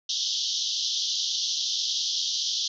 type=band-pass noise; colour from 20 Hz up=pink; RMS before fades=-28 dBFS; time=0.09-2.68 s; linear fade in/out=5 ms; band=3100 to 6200 Hz; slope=96 dB/octave; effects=none